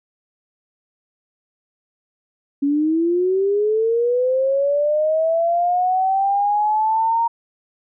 sine linear sweep, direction up, 277.2 to 932.3 Hz, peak -15 dBFS, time 2.62-7.28 s, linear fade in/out 10 ms, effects none

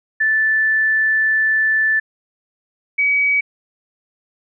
sine tone pair in turn, 1756 / 2270 Hz, A6 / C#7, -4 / +41 cents, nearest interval major third, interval 445 cents, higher second, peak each -13 dBFS, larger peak neither, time 0.2-2 / 2.98-3.41 s, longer first, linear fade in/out 10 ms, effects none

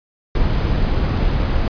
brown noise, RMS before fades -17 dBFS, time 0.35-1.68 s, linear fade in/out 2 ms, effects resampled to 11025 Hz

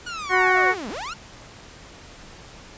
sawtooth linear two-way sweep, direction down then up, 1475 to 187.8 to 1475 Hz, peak -26 dBFS, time 0.06-1.14 s, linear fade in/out 10 ms, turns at 0.89 s
harmonic tone, 370 Hz, F#4, in tune, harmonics 1 / 2 / 3 / 4 / 5 / 6, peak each -23 / -23 / -23 / -23 / -23 / -23 dBFS, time 0.29-0.75 s, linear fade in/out 50 ms
effects pink hiss -44 dBFS RMS until 2.77 s + resampled to 16000 Hz

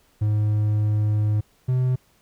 triangle tone pair in turn, 105.8 / 127.47 Hz, G#2 / C3, +33 / -45 cents, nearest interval minor third, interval 322 cents, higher second, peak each -16 dBFS, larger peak neither, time 0.21-1.41 / 1.68-1.96 s, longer first, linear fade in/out 10 ms, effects pink hiss -61 dBFS RMS until 2.21 s

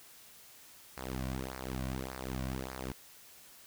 sawtooth tone with flanger, 65 Hz, C2, 11 cents flat, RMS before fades -39 dBFS, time 0.97-2.92 s, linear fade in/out 5 ms, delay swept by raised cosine 0.29 to 2.39 ms, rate 1.7 Hz, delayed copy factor -0.8, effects white hiss -56 dBFS RMS until 3.66 s

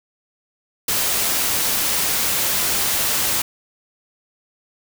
white noise, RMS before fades -20 dBFS, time 0.88-3.42 s, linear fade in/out 5 ms, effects none

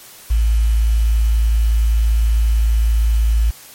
sine tone with quantisation, 55.4 Hz, A1, 13 cents sharp, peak -11 dBFS, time 0.3-3.51 s, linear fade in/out 10 ms, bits 6, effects white hiss -40 dBFS RMS until 3.74 s + MP3 64 kbps

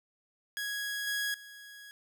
sawtooth tone with level steps, 1661.2 Hz, G#6, in tune, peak -30 / -27 / -44 dBFS, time 0.57-1.91 s, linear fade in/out 0 ms, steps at 1.07 / 1.34 s, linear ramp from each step 2 ms, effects none

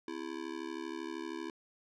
square tone with amplitude modulation, 331.8 Hz, E4, 11 cents sharp, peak -35 dBFS, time 0.08-1.5 s, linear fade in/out 2 ms, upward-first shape sine, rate 72.8 Hz, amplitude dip 100%, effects low-pass 5000 Hz 12 dB/octave

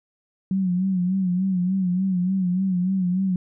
sine tone with vibrato, 185.1 Hz, F#3, 1 cent sharp, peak -19 dBFS, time 0.51-3.36 s, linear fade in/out 2 ms, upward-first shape sine, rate 3.4 Hz, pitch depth 75 cents each way, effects none

